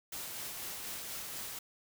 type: noise with tremolo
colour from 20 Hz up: white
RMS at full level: -41 dBFS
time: 0.12-1.59 s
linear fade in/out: 5 ms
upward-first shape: sine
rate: 4.1 Hz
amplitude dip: 25%
effects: none